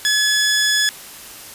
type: tone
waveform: 15% pulse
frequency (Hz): 1703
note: G#6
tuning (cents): +43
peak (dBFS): -8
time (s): 0.05-0.89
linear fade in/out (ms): 0
effects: white hiss -37 dBFS RMS until 1.54 s + resampled to 32000 Hz